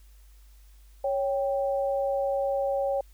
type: tone pair together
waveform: sine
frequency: 554.4 / 785.4 Hz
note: C#5 / G5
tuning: 0 / +3 cents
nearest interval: tritone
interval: 603 cents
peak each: -25 / -31 dBFS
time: 1.04-3.01 s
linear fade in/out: 5 ms
effects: added 50 Hz sine -50 dBFS peak until 3.13 s + white hiss -64 dBFS RMS until 3.13 s